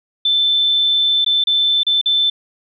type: tone with dropouts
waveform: sine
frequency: 3533 Hz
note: A7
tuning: 6 cents sharp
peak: -12 dBFS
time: 0.25-2.3 s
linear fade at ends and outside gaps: 5 ms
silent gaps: 1.247-1.262 / 1.44-1.47 / 1.833-1.866 / 2.014-2.058 s
effects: none